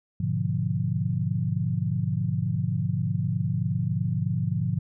sine chord, G# diminished seventh, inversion none, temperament equal, 103.83 / 123.47 / 146.83 / 174.61 Hz, G#2 / B2 / D3 / F3, 0 / 0 / 0 / 0 cents, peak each -29 dBFS, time 0.2-4.79 s, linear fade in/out 5 ms, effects none

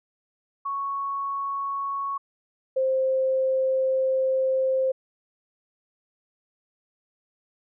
sine tone pair in turn, 1108.7 / 525.4 Hz, C#6 / C5, 0 / +7 cents, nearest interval octave + minor second, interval 1293 cents, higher first, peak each -26 / -20 dBFS, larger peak second, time 0.65-2.18 / 2.76-4.92 s, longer second, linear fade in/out 10 ms, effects none

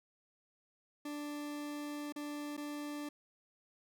40% pulse tone with dropouts, 293.7 Hz, D4, in tune, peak -39 dBFS, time 1.05-3.09 s, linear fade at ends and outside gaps 5 ms, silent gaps 2.124-2.16 / 2.568-2.576 s, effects none

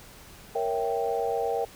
sine chord, A# diminished seventh, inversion none, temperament equal, 466.2 / 554.4 / 659.3 / 784 Hz, A#4 / C#5 / E5 / G5, 0 / 0 / 0 / 0 cents, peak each -28 / -34 / -33 / -30 dBFS, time 0.55-1.65 s, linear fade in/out 5 ms, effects pink hiss -49 dBFS RMS until 1.75 s

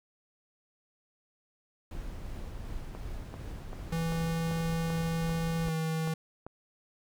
brown noise with tremolo, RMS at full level -39 dBFS, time 1.91-5.69 s, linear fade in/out 2 ms, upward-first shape triangle, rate 2.7 Hz, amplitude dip 25%
click train, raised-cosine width 1 ms, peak -28 dBFS, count 10, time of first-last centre 2.95-6.466 s, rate 2.56 Hz
square tone with pitch glide, 164.81 to 160.49 Hz, E3 to E3, 0 to -46 cents, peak -30 dBFS, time 3.92-6.14 s, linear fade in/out 5 ms, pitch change -46 cents, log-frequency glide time 5.65-5.71 s
effects none

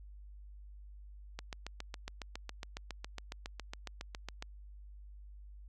click train, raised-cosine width 0.2 ms, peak -24 dBFS, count 23, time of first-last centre 1.39-4.424 s, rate 7.25 Hz, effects added 50 Hz sine -49 dBFS peak until 5.68 s

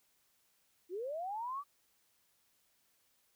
sine linear sweep, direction up, 329.6 to 1175 Hz, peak -37 dBFS, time 0.89-1.64 s, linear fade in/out 50 ms, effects white hiss -74 dBFS RMS until 3.35 s

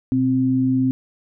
sine tone pair together, 123.5 / 261 Hz, B2 / C4, 0 / -4 cents, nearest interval octave + minor second, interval 1296 cents, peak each -23 / -16 dBFS, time 0.12-0.91 s, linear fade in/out 0 ms, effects none

